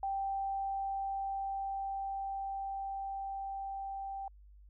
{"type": "tone with level ramp", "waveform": "sine", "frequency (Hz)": 783, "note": "G5", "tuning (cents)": -2, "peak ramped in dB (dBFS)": [-32, -38], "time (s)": [0.03, 4.28], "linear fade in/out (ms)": 2, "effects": ["added 50 Hz sine -54 dBFS peak until 4.69 s"]}